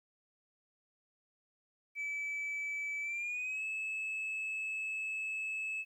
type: tone with pitch glide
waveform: sine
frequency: 2303 to 2600 Hz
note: D7 to E7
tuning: -34 to -24 cents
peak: -33 dBFS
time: 1.95-5.85 s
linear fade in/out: 50 ms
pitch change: +210 cents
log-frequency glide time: 3.01-3.64 s
effects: tanh soft clip ceiling -34 dBFS + 12-bit